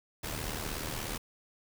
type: noise with amplitude modulation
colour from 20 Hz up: pink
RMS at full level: -34 dBFS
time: 0.23-1.18 s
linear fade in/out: 10 ms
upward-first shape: sine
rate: 76.6 Hz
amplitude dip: 65%
effects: none